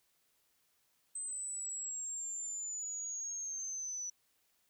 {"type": "linear sweep", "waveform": "sine", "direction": "down", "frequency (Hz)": [8210, 5920], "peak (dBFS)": -38, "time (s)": [1.15, 4.1], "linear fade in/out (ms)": 5, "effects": ["white hiss -75 dBFS RMS until 4.69 s"]}